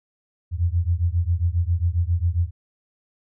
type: beating tone pair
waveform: sine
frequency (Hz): 83.1 / 90.5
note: E2 / F#2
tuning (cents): +15 / -38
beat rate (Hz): 7.4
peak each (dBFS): -21 / -22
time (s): 0.51-2.51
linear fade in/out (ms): 50
effects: none